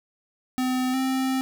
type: tone pair in turn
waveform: square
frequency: 255.5 / 262.5 Hz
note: C4 / C4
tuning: -41 / +6 cents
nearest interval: unison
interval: 47 cents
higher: second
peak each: -23 dBFS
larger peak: neither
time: 0.58-0.94 / 0.94-1.41 s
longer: second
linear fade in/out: 0 ms
effects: none